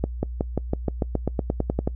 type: accelerating click train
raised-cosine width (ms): 2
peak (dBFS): -9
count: 15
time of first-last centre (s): 0.04-1.875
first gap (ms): 190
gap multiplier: 0.94
effects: noise-tail reverb RT60 0.1 s tail -25 dB re dry + added 60 Hz sine -29 dBFS peak until 1.95 s